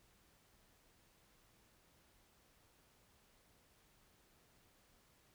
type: silence
effects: pink hiss -71 dBFS RMS until 5.34 s